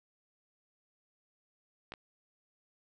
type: clicks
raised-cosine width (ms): 0.3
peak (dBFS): -27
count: 2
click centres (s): 1.921 / 1.938
effects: none